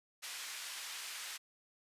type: band-pass noise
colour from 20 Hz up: pink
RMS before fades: -45 dBFS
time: 0.22-1.38 s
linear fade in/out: 20 ms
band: 1800 to 11000 Hz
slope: 12 dB/octave
effects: resampled to 32000 Hz